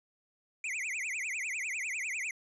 square tone with vibrato, 2296 Hz, D7, 40 cents flat, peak -34 dBFS, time 0.64-2.31 s, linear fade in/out 2 ms, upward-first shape triangle, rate 10 Hz, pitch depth 300 cents each way, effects resampled to 22050 Hz + 11-bit

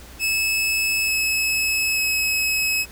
sawtooth tone with pitch steps, 2600 / 2584 / 2567 Hz, E7 / E7 / E7, -24 / -35 / -47 cents, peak -16 dBFS, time 0.19-2.86 s, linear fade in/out 50 ms, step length 890 ms, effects added 60 Hz sine -43 dBFS peak until 2.91 s + pink hiss -44 dBFS RMS until 2.91 s

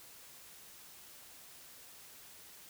silence, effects white hiss -55 dBFS RMS until 2.69 s

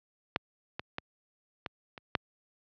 clicks, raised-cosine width 0.3 ms, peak -10 / -18 / -17 / -18 / -27 / -9 dBFS, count 6, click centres 0.361 / 0.795 / 0.984 / 1.662 / 1.978 / 2.152 s, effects high-pass 80 Hz 12 dB/octave + low-pass 4000 Hz 12 dB/octave

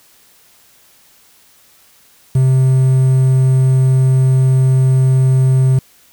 triangle tone with quantisation, 130.81 Hz, C3, in tune, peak -6 dBFS, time 2.35-5.79 s, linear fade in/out 5 ms, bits 6, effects white hiss -49 dBFS RMS until 6.12 s

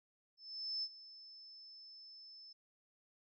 sine tone with ADSR envelope, 5260 Hz, E8, 5 cents flat, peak -36 dBFS, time 0.37-2.53 s, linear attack 460 ms, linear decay 52 ms, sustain -17 dB, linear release 8 ms, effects none

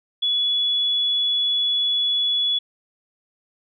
sine tone, 3403 Hz, G#7, 41 cents sharp, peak -18 dBFS, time 0.22-2.59 s, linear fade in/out 10 ms, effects none

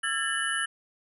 sine tone cluster, 1344 / 1647 / 1790 / 2966 / 10270 Hz, E6 / G#6 / A6 / F#7 / E9, +33 / -15 / +29 / +4 / -46 cents, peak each -34 / -31 / -32 / -33 / -34 dBFS, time 0.03-0.66 s, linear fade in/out 10 ms, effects none

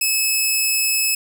10% pulse tone, 2590 Hz, E7, 31 cents flat, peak -8 dBFS, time 0.01-1.15 s, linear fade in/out 5 ms, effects none

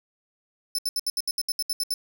sawtooth tone bursts, 5274 Hz, E8, in tune, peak -21 dBFS, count 12, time 0.75-1.94 s, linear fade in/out 2 ms, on 35 ms, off 70 ms, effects none

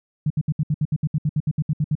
sine tone bursts, 150.9 Hz, D3, 47 cents sharp, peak -17 dBFS, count 16, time 0.26-1.953 s, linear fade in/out 5 ms, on 43 ms, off 67 ms, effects none

